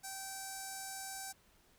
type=tone with notch filter; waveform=5% pulse; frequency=775 Hz; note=G5; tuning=20 cents flat; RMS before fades=-45 dBFS; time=0.03-1.33 s; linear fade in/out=20 ms; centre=3000 Hz; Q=0.56; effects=pink hiss -68 dBFS RMS until 1.78 s